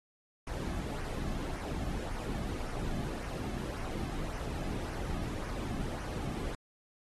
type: noise with flanger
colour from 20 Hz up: brown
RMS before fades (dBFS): -37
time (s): 0.47-6.55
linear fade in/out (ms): 2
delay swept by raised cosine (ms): 0.25 to 2.15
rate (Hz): 1.8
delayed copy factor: -0.5
effects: AAC 32 kbps